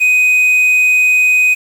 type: tone with quantisation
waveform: triangle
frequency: 2500 Hz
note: D#7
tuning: 8 cents sharp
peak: -6 dBFS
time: 0-1.55 s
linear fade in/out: 20 ms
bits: 6
effects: none